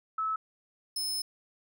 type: tone pair in turn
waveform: sine / sawtooth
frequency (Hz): 1300 / 5212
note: E6 / E8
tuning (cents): -24 / -20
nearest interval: 2 octaves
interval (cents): 2404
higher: second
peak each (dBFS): -28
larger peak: neither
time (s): 0.18-0.36 / 0.96-1.22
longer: second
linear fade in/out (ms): 5
effects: none